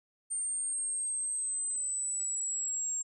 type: linear sweep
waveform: sine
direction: down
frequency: 8760 to 7500 Hz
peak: -31 dBFS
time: 0.3-3.03 s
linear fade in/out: 20 ms
effects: none